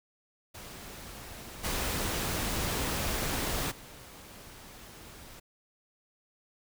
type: noise with level steps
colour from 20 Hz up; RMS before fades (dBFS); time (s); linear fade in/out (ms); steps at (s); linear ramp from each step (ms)
pink; -45 / -32 / -49; 0.54-5.4; 10; 1.63 / 3.7; 20
effects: none